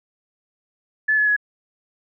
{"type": "tone with pitch steps", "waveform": "sine", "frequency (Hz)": [1730, 1706.2, 1682.7], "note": ["A6", "G#6", "G#6"], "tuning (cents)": [-30, 46, 22], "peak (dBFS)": -15, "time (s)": [1.08, 1.365], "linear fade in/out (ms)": 10, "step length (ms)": 95, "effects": []}